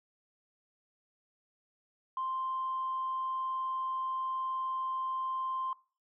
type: tone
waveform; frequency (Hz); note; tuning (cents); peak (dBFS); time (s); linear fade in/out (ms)
sine; 1046.5; C6; 0; -31; 2.17-5.73; 2
effects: noise-tail reverb RT60 0.4 s tail -22 dB re dry + tanh soft clip ceiling -27 dBFS